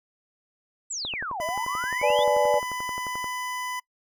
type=exponential two-way sweep; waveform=sine; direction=down then up; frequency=8200 to 593 to 3675 Hz; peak=-29 dBFS; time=0.9-2.24 s; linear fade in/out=10 ms; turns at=1.43 s
type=click train; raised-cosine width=1 ms; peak=-23 dBFS; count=26; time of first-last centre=1.05-3.243 s; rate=11.4 Hz
type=tone; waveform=25% pulse; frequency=1000 Hz; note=B5; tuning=21 cents sharp; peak=-26 dBFS; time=1.4-3.8 s; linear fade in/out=10 ms
type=chord; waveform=sine; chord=G# diminished; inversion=first; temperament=equal with one note detuned; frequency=493.9 / 587.3 / 846.1 Hz; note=B4 / D5 / G#5; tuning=0 / 0 / +32 cents; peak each=-25 / -21 / -24 dBFS; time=2.02-2.6 s; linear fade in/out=20 ms
effects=noise-tail reverb RT60 0.1 s tail -23 dB re dry